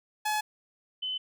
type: tone pair in turn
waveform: sawtooth / sine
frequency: 851 / 3033 Hz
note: G#5 / F#7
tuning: +42 / +42 cents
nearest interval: octave + minor seventh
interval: 2200 cents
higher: second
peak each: -23 / -30 dBFS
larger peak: first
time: 0.25-0.41 / 1.02-1.18 s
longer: neither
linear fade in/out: 10 ms
effects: none